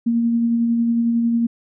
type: tone with tremolo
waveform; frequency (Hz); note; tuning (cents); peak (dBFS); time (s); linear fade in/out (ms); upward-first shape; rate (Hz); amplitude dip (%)
sine; 233.1; A#3; 0; -14; 0.06-1.47; 10; sine; 11; 25
effects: none